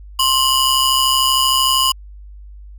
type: ring-modulated tone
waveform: sawtooth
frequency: 1987 Hz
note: B6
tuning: 10 cents sharp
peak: -6 dBFS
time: 0.19-1.92 s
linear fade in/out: 5 ms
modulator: 927 Hz
effects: added 50 Hz sine -34 dBFS peak until 2.78 s